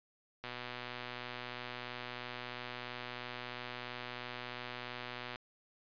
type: click train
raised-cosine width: 0.3 ms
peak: -26 dBFS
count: 606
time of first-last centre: 0.44-5.359 s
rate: 123 Hz
effects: resampled to 11025 Hz